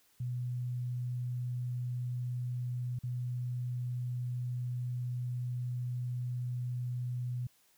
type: tone with dropouts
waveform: sine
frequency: 123.47 Hz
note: B2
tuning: in tune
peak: -33 dBFS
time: 0.2-7.47 s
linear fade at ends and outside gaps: 5 ms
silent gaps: 2.989-3.035 s
effects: white hiss -68 dBFS RMS until 7.77 s